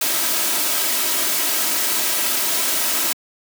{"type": "noise with comb filter", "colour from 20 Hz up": "white", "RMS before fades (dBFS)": -20, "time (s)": [0.01, 3.13], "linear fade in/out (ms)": 5, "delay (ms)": 3.1, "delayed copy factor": 0.5, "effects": ["high-pass 200 Hz 12 dB/octave"]}